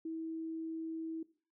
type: tone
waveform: sine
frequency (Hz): 323.8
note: E4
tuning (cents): -31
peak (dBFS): -37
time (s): 0.05-1.23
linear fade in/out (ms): 5
effects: noise-tail reverb RT60 0.4 s tail -19 dB re dry